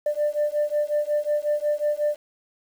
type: beating tone pair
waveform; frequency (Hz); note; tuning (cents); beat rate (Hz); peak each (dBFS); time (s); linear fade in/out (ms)
sine; 591 / 596.5; D5 / D5; +11 / +27; 5.5; -23 / -23; 0.06-2.16; 5
effects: tanh soft clip ceiling -16 dBFS + 8-bit